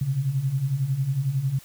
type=beating tone pair; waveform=sine; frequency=127.5 / 138.5 Hz; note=C3 / C#3; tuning=-44 / -1 cents; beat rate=11 Hz; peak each=-28 / -23 dBFS; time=0.01-1.59 s; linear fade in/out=5 ms; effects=white hiss -50 dBFS RMS until 1.64 s